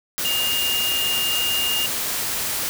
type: tone in noise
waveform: sine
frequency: 2826 Hz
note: F7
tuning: 20 cents sharp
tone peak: -21 dBFS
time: 0.25-1.86 s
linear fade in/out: 0 ms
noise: white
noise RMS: -25 dBFS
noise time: 0.18-2.69 s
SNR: +1 dB
effects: none